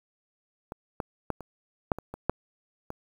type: clicks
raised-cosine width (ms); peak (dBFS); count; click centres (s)
1; -22 / -16 / -14 / -26 / -9 / -22 / -23 / -9 / -22; 9; 0.721 / 1.002 / 1.303 / 1.407 / 1.918 / 1.986 / 2.14 / 2.296 / 2.904
effects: 8-bit